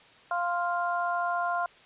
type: harmonic tone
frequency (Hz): 349.2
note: F4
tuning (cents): 0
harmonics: 2 / 3 / 4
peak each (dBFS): -29 / -31 / -32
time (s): 0.31-1.66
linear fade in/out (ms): 2
effects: white hiss -55 dBFS RMS until 1.85 s + resampled to 8000 Hz